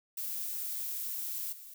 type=noise with level steps; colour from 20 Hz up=violet; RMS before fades=-37 / -49 dBFS; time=0.17-1.74 s; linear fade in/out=5 ms; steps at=1.52 s; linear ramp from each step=10 ms; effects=none